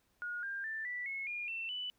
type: tone with pitch steps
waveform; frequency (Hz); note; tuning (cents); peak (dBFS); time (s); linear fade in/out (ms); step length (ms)
sine; 1440 / 1597.8 / 1772.8 / 1967.1 / 2183 / 2422 / 2687 / 2982; F#6 / G6 / A6 / B6 / C#7 / D#7 / E7 / F#7; -47 / +33 / +13 / -7 / -27 / -47 / +33 / +13; -37; 0.22-1.9; 0; 210
effects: pink hiss -75 dBFS RMS until 1.98 s